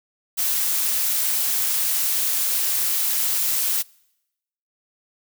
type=noise with amplitude modulation; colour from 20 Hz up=blue; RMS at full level=-20 dBFS; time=0.37-3.83 s; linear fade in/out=20 ms; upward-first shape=sine; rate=273 Hz; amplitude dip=40%; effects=noise-tail reverb RT60 0.9 s tail -26 dB re dry